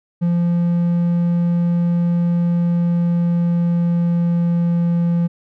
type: tone with pitch glide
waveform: triangle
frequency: 172.5 to 171.11 Hz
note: F3 to F3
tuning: -21 to -35 cents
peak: -12 dBFS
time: 0.21-5.28 s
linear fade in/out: 20 ms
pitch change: -14 cents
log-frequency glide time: 2.42-5.03 s
effects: none